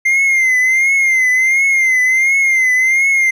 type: tone with vibrato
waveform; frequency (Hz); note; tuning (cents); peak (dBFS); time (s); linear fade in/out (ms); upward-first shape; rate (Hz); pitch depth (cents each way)
triangle; 2093; C7; 0; -8; 0.05-3.31; 10; triangle; 1.4; 84
effects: none